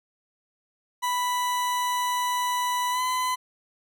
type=tone with pitch glide; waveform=40% pulse; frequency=987.8 to 1012.1 Hz; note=B5 to B5; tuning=0 to +42 cents; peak=-23 dBFS; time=1.02-3.36 s; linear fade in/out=20 ms; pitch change=+42 cents; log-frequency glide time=2.91-3.01 s; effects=none